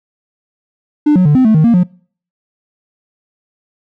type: tone with pitch steps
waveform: triangle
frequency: 297.7 / 182.9 / 147.6 / 257.9 / 218.6 / 156.1 / 233.8 / 179.4 Hz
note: D4 / F#3 / D3 / C4 / A3 / D#3 / A#3 / F3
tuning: +24 / -20 / +9 / -25 / -11 / +6 / +5 / +47 cents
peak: -3 dBFS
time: 1.06-1.836 s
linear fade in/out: 10 ms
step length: 97 ms
effects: noise-tail reverb RT60 0.5 s tail -26 dB re dry + tanh soft clip ceiling 0 dBFS